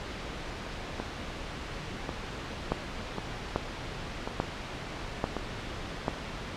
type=two click trains; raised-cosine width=1 ms; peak=-12 / -18 dBFS; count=5 / 5; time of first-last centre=2.72-6.081 / 1-5.367 s; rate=1.19 / 0.916 Hz; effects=pink hiss -38 dBFS RMS until 6.56 s + low-pass 4000 Hz 12 dB/octave